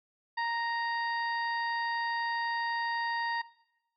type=harmonic tone; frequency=932 Hz; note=A#5; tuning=1 cent flat; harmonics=1 / 2 / 3 / 4 / 5; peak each=-31 / -34 / -49 / -48 / -44 dBFS; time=0.37-3.42 s; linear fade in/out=10 ms; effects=noise-tail reverb RT60 0.9 s tail -19 dB re dry